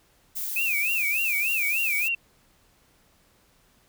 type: noise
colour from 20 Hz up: violet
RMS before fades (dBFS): -31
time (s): 0.35-2.09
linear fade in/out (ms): 20
type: tone with vibrato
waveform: sine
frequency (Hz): 2498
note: D#7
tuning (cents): +6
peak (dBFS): -23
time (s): 0.56-2.15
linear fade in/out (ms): 5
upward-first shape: sine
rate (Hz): 3.4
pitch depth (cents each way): 180
effects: pink hiss -62 dBFS RMS until 3.88 s